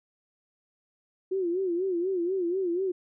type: tone with vibrato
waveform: sine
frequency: 362.1 Hz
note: F#4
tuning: 37 cents flat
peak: -25 dBFS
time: 1.31-2.92 s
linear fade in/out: 10 ms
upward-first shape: sine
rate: 4.1 Hz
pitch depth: 120 cents each way
effects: none